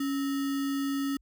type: tone with sample-and-hold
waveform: sine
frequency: 277.1 Hz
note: C#4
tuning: 1 cent flat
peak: -27 dBFS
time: 0-1.17 s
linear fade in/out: 5 ms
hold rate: 1575 Hz
effects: added 50 Hz sine -62 dBFS peak until 1.21 s